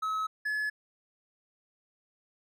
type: tone pair in turn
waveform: triangle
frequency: 1286 / 1709.2 Hz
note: E6 / G#6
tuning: -43 / +49 cents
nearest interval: perfect fourth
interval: 492 cents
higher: second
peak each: -27 dBFS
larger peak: neither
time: 0.02-0.27 / 0.45-0.7 s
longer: neither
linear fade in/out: 10 ms
effects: none